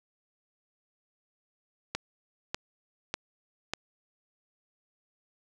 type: click train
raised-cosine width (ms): 0.2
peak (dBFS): -13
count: 4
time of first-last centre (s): 1.95-3.736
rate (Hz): 1.68
effects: none